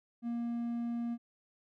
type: tone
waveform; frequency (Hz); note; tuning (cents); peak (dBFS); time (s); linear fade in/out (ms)
triangle; 235.6; A#3; +19; -31; 0.22-1.18; 50
effects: none